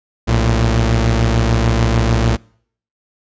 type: tone pair together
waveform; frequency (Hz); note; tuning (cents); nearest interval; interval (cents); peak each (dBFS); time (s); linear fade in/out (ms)
sawtooth; 60.02 / 113.3; B1 / A#2; -49 / -49; major seventh; 1100; -11; 0.27-2.37; 20
effects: noise-tail reverb RT60 0.6 s tail -26 dB re dry + resampled to 16000 Hz